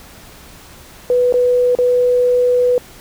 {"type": "tone with dropouts", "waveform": "sine", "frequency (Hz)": 493.9, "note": "B4", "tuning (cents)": 0, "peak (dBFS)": -10, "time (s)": [1.1, 2.78], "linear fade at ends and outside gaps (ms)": 1, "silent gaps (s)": [[1.325, 1.34], [1.751, 1.787]], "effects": ["pink hiss -40 dBFS RMS until 3 s"]}